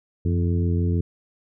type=harmonic tone with a mistuned harmonic; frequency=86.4 Hz; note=F2; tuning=18 cents flat; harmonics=1 / 2 / 3 / 4 / 5; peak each=-20 / -26 / -30 / -32 / -34 dBFS; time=0.25-1.01 s; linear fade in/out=5 ms; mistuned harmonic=1; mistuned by=+81 cents; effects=none